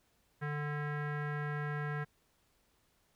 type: tone with low-pass filter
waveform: square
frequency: 147.6 Hz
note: D3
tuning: 9 cents sharp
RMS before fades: -37 dBFS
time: 0.41-2.05 s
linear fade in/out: 20 ms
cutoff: 1700 Hz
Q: 4.4
effects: pink hiss -73 dBFS RMS until 3.15 s